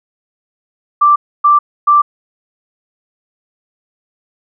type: tone bursts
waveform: sine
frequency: 1174.7 Hz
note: D6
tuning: in tune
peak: -5 dBFS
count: 3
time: 1.01-2.02 s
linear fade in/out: 10 ms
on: 150 ms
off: 280 ms
effects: none